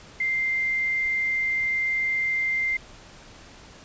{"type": "tone with quantisation", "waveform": "sine", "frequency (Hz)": 2093, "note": "C7", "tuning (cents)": 0, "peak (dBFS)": -22, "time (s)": [0.2, 2.77], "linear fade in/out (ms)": 5, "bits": 8, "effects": ["pink hiss -47 dBFS RMS until 3.84 s", "resampled to 16000 Hz"]}